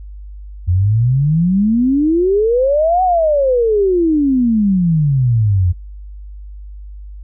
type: exponential two-way sweep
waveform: sine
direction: up then down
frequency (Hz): 85 to 755 to 85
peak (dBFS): -10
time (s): 0.67-5.73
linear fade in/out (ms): 20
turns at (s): 3.03
effects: noise-tail reverb RT60 0.2 s tail -26 dB re dry + added 50 Hz sine -29 dBFS peak until 7.23 s